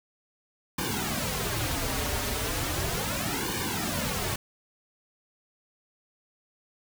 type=noise with flanger; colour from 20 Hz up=pink; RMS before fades=-30 dBFS; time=0.78-4.36 s; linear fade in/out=5 ms; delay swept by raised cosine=1.5 to 6 ms; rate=0.36 Hz; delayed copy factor=-0.9; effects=none